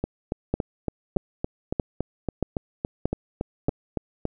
two click trains, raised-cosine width 2 ms, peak -9 / -12 dBFS, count 6 / 16, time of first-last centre 0.54-3.685 / 0.04-4.253 s, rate 1.59 / 3.56 Hz, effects none

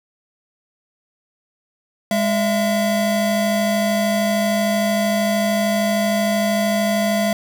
square tone pair together, 205.4 / 669.3 Hz, G#3 / E5, -19 / +26 cents, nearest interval octave + minor sixth, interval 2045 cents, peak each -20 dBFS, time 2.11-7.33 s, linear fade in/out 2 ms, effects none

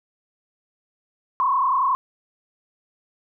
sine tone with frequency modulation, 1055 Hz, C6, 14 cents sharp, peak -17 dBFS, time 1.4-1.95 s, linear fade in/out 0 ms, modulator 30.8 Hz, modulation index 2.1, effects none

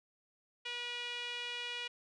sawtooth tone with band-pass filter, 483.2 Hz, B4, 38 cents flat, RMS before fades -41 dBFS, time 0.65-1.88 s, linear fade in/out 10 ms, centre 2800 Hz, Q 3.5, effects resampled to 22050 Hz

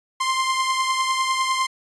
sawtooth beating tone pair, 1046.5 / 1056.4 Hz, C6 / C6, 0 / +16 cents, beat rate 9.9 Hz, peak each -17 / -23 dBFS, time 0.2-1.67 s, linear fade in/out 10 ms, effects resampled to 22050 Hz

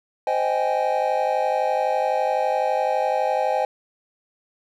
triangle chord, Ab major seventh, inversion first, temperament just, 519.1 / 623 / 778.7 / 830.6 Hz, C5 / Eb5 / G5 / Ab5, -14 / +2 / -12 / 0 cents, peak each -23 dBFS, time 0.27-3.65 s, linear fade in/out 2 ms, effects none

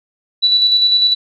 sine tone with tremolo, 3951 Hz, B7, in tune, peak -8 dBFS, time 0.42-1.15 s, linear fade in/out 20 ms, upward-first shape square, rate 10 Hz, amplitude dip 35%, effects none

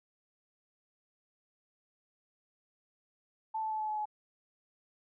sine tone with pitch steps, 880 / 873.4 / 866.9 / 860.4 / 854 / 847.6 Hz, A5 / A5 / A5 / A5 / G#5 / G#5, 0 / -13 / -26 / -39 / +48 / +35 cents, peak -32 dBFS, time 3.54-4.056 s, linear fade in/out 10 ms, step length 86 ms, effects none

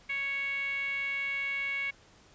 10% pulse tone with band-pass filter, 554.4 Hz, C#5, in tune, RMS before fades -33 dBFS, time 0.09-1.91 s, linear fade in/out 10 ms, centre 2200 Hz, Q 7.1, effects pink hiss -59 dBFS RMS until 2.34 s + resampled to 16000 Hz

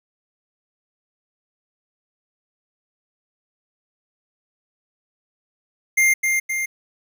square tone with echo, 2108 Hz, C7, 12 cents sharp, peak -14 dBFS, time 5.97-6.14 s, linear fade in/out 10 ms, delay 260 ms, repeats 2, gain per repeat -4 dB, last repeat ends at 6.66 s, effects 9-bit

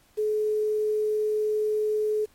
sine tone with quantisation, 426.6 Hz, G#4, 46 cents sharp, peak -22 dBFS, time 0.17-2.26 s, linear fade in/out 20 ms, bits 8, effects pink hiss -61 dBFS RMS until 2.34 s + MP3 64 kbps

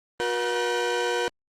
30% pulse tone cluster, 362.4 / 479.9 / 1528 Hz, F#4 / B4 / G6, -36 / -50 / -45 cents, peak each -27 / -23 / -28 dBFS, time 0.2-1.28 s, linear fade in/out 0 ms, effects low-pass 7000 Hz 12 dB/octave + Opus 24 kbps

